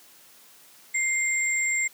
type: tone pair together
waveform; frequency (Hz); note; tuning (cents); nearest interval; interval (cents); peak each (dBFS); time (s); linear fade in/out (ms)
sine; 2100 / 7484; C7 / A#8; +6 / +6; octave + minor seventh; 2200; -24 / -27; 0.94-1.88; 10
effects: white hiss -53 dBFS RMS until 1.93 s + high-pass 150 Hz 12 dB/octave